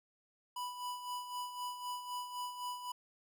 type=tone with tremolo; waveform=square; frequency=987.8 Hz; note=B5; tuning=in tune; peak=-38 dBFS; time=0.56-2.92 s; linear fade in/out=5 ms; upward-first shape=sine; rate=3.9 Hz; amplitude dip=60%; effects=none